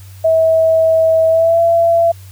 sine tone with pitch glide, 647 to 673.3 Hz, E5 to E5, -32 to +36 cents, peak -8 dBFS, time 0.24-2.12 s, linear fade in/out 10 ms, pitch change +68 cents, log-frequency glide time 1.28-1.61 s, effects added 95 Hz sine -33 dBFS peak until 2.31 s + white hiss -45 dBFS RMS until 2.31 s

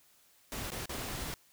pink noise with dropouts, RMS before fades -39 dBFS, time 0.52-1.34 s, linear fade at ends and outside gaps 0 ms, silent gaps 0.704-0.719 / 0.857-0.894 s, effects white hiss -65 dBFS RMS until 1.52 s

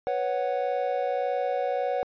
triangle chord, B suspended second, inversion none, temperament just, 493.9 / 555.6 / 740.8 Hz, B4 / C#5 / F#5, 0 / +4 / +2 cents, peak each -28 / -27 / -27 dBFS, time 0.07-2.03 s, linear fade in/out 0 ms, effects resampled to 11025 Hz

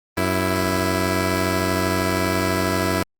10% pulse tone pair together, 92.5 / 330.5 Hz, F#2 / E4, 0 / +5 cents, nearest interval octave + minor seventh, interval 2205 cents, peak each -13 / -14 dBFS, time 0.17-3.03 s, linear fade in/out 5 ms, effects Opus 32 kbps

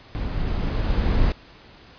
brown noise with level ramp, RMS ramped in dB -27 to -18 dBFS, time 0.15-1.32 s, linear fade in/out 0 ms, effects pink hiss -48 dBFS RMS until 1.98 s + resampled to 11025 Hz

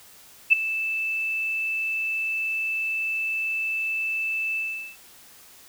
sine tone with ADSR envelope, 2637 Hz, E7, in tune, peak -9 dBFS, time 0.5-4.97 s, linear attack 27 ms, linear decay 11 ms, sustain -15 dB, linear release 400 ms, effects white hiss -50 dBFS RMS until 5.68 s

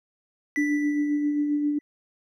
triangle tone with exponential decay, 1975.5 Hz, B6, in tune, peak -24 dBFS, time 0.56-1.81 s, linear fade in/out 0 ms, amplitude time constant 270 ms
sine tone with tremolo, 293.7 Hz, D4, in tune, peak -20 dBFS, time 0.57-1.79 s, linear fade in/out 10 ms, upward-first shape sine, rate 7.5 Hz, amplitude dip 35%
effects none

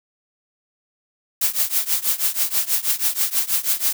blue noise with tremolo, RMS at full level -17 dBFS, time 1.41-3.93 s, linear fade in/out 5 ms, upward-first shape triangle, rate 6.2 Hz, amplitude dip 95%, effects none

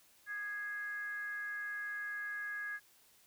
sine tone with frequency modulation, 1661.2 Hz, G#6, in tune, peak -38 dBFS, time 0.26-2.8 s, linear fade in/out 50 ms, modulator 436 Hz, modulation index 0.39, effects white hiss -66 dBFS RMS until 3.26 s

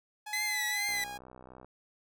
sawtooth tone with pitch glide, 844 to 820 Hz, G#5 to G#5, +28 to -22 cents, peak -36 dBFS, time 0.26-1.18 s, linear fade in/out 10 ms, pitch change -50 cents, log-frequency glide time 0.71-0.8 s
sawtooth tone with vibrato, 2016 Hz, B6, 35 cents sharp, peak -27 dBFS, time 0.33-1.04 s, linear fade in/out 2 ms, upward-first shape triangle, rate 2.3 Hz, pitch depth 76 cents each way
click train, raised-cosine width 1 ms, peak -36 dBFS, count 49, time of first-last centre 0.89-1.646 s, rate 63.5 Hz
effects none

